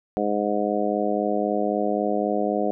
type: harmonic tone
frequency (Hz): 103.83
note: G#2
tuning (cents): 0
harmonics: 2 / 3 / 4 / 5 / 6 / 7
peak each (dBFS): -28 / -28 / -28 / -28 / -28 / -28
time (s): 0.17-2.71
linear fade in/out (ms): 0
effects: none